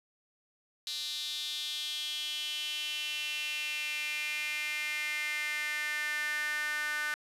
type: tone with high-pass filter sweep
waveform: sawtooth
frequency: 300 Hz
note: D4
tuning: 37 cents sharp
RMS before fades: -35 dBFS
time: 0.87-7.14 s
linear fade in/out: 0 ms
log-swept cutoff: 3900 to 1600 Hz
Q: 5.7
effects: resampled to 32000 Hz